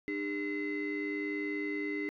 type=tone cluster; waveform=sine; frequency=301.4 / 402.3 / 2044 Hz; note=D4 / G4 / C7; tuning=+45 / +45 / -41 cents; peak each=-34 / -37 / -36 dBFS; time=0.08-2.09 s; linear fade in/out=0 ms; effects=tanh soft clip ceiling -28 dBFS